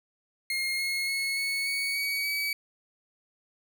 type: tone with pitch steps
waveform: 30% pulse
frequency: 2140 / 2162 / 2185 / 2208 / 2231 / 2254 / 2278 Hz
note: C7 / C#7 / C#7 / C#7 / C#7 / C#7 / C#7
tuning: +38 / -44 / -26 / -7 / +11 / +28 / +47 cents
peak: -25 dBFS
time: 0.5-2.53 s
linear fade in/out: 2 ms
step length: 290 ms
effects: none